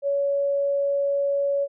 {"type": "tone", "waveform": "sine", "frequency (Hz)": 562, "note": "C#5", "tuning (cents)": 24, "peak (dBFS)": -20, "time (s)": [0.02, 1.68], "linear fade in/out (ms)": 50, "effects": []}